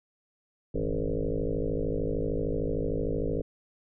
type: tone with frequency modulation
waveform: sine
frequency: 220 Hz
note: A3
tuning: in tune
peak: -26 dBFS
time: 0.74-3.42 s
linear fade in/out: 10 ms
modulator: 53.2 Hz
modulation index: 5.7
effects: none